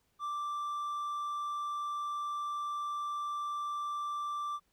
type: tone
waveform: triangle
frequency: 1174.7 Hz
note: D6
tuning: in tune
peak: -32 dBFS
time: 0.19-4.6 s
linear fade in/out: 50 ms
effects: pink hiss -75 dBFS RMS until 4.72 s